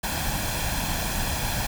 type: noise with comb filter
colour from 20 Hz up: pink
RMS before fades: -27 dBFS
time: 0.03-1.67 s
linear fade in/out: 10 ms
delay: 1.2 ms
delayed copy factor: +0.6
effects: none